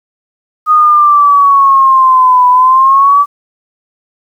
sine exponential two-way sweep, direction down then up, 1244.5 to 990 to 1160 Hz, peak -3 dBFS, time 0.66-3.26 s, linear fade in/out 50 ms, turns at 2.48 s, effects 7-bit

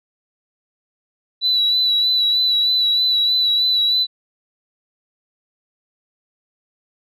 sine tone with vibrato, 3951 Hz, B7, in tune, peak -13 dBFS, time 1.41-4.07 s, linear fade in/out 50 ms, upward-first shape sine, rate 3.2 Hz, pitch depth 29 cents each way, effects tanh soft clip ceiling -9 dBFS

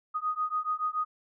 sine beating tone pair, 1241 / 1248 Hz, D#6 / D#6, -5 / +5 cents, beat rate 7 Hz, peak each -31 dBFS, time 0.14-1.05 s, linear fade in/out 20 ms, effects none

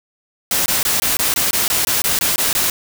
white noise bursts, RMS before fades -17 dBFS, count 13, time 0.51-2.7 s, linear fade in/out 2 ms, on 150 ms, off 20 ms, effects none

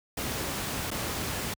pink noise with dropouts, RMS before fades -32 dBFS, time 0.17-1.54 s, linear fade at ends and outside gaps 5 ms, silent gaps 0.905-0.913 s, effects high-pass 60 Hz 12 dB/octave

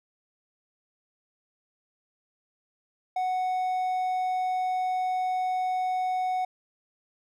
triangle tone, 740 Hz, F#5, in tune, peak -23 dBFS, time 3.16-6.45 s, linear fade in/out 5 ms, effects none

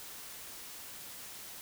silence, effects white hiss -47 dBFS RMS until 1.61 s

